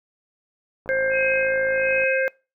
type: click train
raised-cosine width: 1 ms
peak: -26 dBFS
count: 65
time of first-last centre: 0.86-2.036 s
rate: 54.4 Hz
type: harmonic tone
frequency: 529 Hz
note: C5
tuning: 19 cents sharp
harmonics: 1 / 3 / 4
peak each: -21 / -24 / -30 dBFS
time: 0.89-2.28 s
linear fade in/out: 0 ms
type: tone with tremolo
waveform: sine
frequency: 2541 Hz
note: D#7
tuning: 36 cents sharp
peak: -22 dBFS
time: 1.1-2.32 s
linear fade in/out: 50 ms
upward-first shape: sine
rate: 1.4 Hz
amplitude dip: 95%
effects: noise-tail reverb RT60 0.3 s tail -25 dB re dry